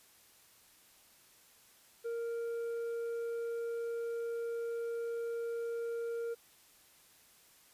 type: tone with tanh clipping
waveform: triangle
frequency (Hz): 465.4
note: A#4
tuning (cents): -3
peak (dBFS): -36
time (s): 2.04-6.35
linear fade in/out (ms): 20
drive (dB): 9
effects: white hiss -63 dBFS RMS until 7.73 s + resampled to 32000 Hz